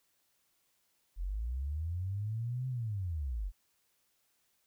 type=linear two-way sweep; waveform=sine; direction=up then down; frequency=40.69 to 130.9 to 40.69 Hz; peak=-33 dBFS; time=1.16-3.52 s; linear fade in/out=50 ms; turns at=2.68 s; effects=white hiss -75 dBFS RMS until 4.66 s